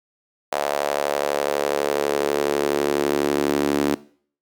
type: tone with high-pass filter sweep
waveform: sawtooth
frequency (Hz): 72.1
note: D2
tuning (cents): -31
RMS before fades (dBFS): -22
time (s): 0.52-3.95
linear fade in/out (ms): 5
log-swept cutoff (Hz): 640 to 290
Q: 2.9
effects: noise-tail reverb RT60 0.5 s tail -20 dB re dry